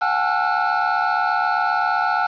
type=tone cluster; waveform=triangle; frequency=726 / 801 / 869 / 1343 / 1450 Hz; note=F#5 / G5 / A5 / E6 / F#6; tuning=-33 / +37 / -22 / +32 / -35 cents; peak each=-22 dBFS; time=0.01-2.27 s; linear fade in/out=10 ms; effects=resampled to 11025 Hz + 7-bit